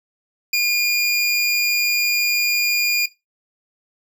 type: tone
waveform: 25% pulse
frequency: 2422 Hz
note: D#7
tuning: 47 cents flat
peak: -12 dBFS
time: 0.53-3.06 s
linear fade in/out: 5 ms
effects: noise-tail reverb RT60 0.2 s tail -17 dB re dry